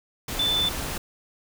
sine tone in noise, 3520 Hz, A7, in tune, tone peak -21 dBFS, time 0.39-0.69 s, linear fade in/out 5 ms, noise pink, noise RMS -31 dBFS, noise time 0.28-0.98 s, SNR +7 dB, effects none

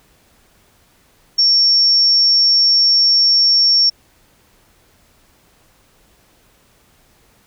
sine tone, 5480 Hz, F8, 34 cents flat, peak -9 dBFS, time 1.38-3.9 s, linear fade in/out 10 ms, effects pink hiss -54 dBFS RMS until 7.46 s

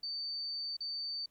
sine tone with dropouts, 4575 Hz, D8, 46 cents flat, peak -36 dBFS, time 0.03-1.26 s, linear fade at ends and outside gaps 5 ms, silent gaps 0.768-0.805 s, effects pink hiss -75 dBFS RMS until 1.3 s

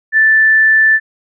sine tone, 1761 Hz, A6, 1 cent sharp, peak -6 dBFS, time 0.12-1 s, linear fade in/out 50 ms, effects none

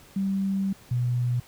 sine tone pair in turn, 194.5 / 122.53 Hz, G3 / B2, -13 / -13 cents, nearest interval minor sixth, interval 800 cents, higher first, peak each -23 / -22 dBFS, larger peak second, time 0.16-0.73 / 0.91-1.4 s, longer first, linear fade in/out 5 ms, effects pink hiss -52 dBFS RMS until 1.47 s

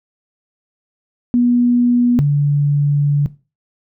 sine tone pair in turn, 242.8 / 144.37 Hz, B3 / D3, -29 / -29 cents, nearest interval major sixth, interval 900 cents, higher first, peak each -10 dBFS, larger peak neither, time 1.34-2.19 / 2.19-3.26 s, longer second, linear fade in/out 0 ms, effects noise-tail reverb RT60 0.3 s tail -17 dB re dry

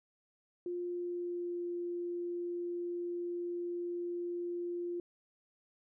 sine tone with pitch glide, 352.5 to 348.9 Hz, F4 to F4, +16 to -2 cents, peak -35 dBFS, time 0.66-5 s, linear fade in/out 2 ms, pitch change -18 cents, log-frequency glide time 0.8-1.66 s, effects none

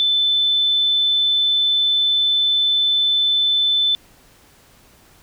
sine tone, 3520 Hz, A7, in tune, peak -14 dBFS, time 0-3.95 s, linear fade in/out 0 ms, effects pink hiss -51 dBFS RMS until 5.22 s

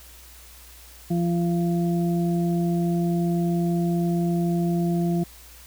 harmonic tone, 171.9 Hz, F3, 27 cents flat, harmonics 1 / 2 / 4, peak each -21 / -27 / -33 dBFS, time 1.1-5.24 s, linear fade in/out 10 ms, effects added 60 Hz sine -48 dBFS peak until 5.66 s + white hiss -48 dBFS RMS until 5.66 s

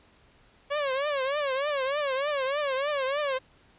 sawtooth tone with vibrato, 558 Hz, C#5, 11 cents sharp, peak -22 dBFS, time 0.7-3.39 s, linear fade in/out 20 ms, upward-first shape triangle, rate 3.3 Hz, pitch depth 150 cents each way, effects pink hiss -60 dBFS RMS until 3.78 s + resampled to 8000 Hz

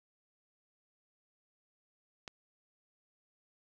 click, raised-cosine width 0.2 ms, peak -25 dBFS, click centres 2.278 s, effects none

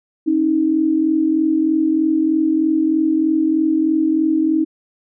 sine tone pair together, 273.6 / 316.8 Hz, C#4 / D#4, -23 / +31 cents, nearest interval minor third, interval 254 cents, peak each -20 / -14 dBFS, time 0.26-4.65 s, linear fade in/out 20 ms, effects none

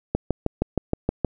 click train, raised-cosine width 2 ms, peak -7 dBFS, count 8, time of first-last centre 0.15-1.247 s, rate 6.38 Hz, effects none

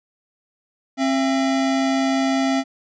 square tone pair together, 267.4 / 673.8 Hz, C4 / E5, +38 / +38 cents, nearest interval octave + major third, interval 1600 cents, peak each -19 / -25 dBFS, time 0.97-2.64 s, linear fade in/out 50 ms, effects resampled to 16000 Hz

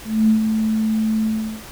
sine tone with ADSR envelope, 218.9 Hz, A3, 9 cents flat, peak -10 dBFS, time 0.04-1.64 s, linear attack 250 ms, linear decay 110 ms, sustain -6 dB, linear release 390 ms, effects pink hiss -38 dBFS RMS until 1.71 s

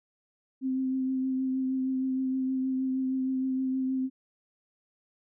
sine tone with vibrato, 261.6 Hz, C4, in tune, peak -26 dBFS, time 0.61-4.1 s, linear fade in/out 50 ms, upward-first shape triangle, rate 6.4 Hz, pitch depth 19 cents each way, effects none

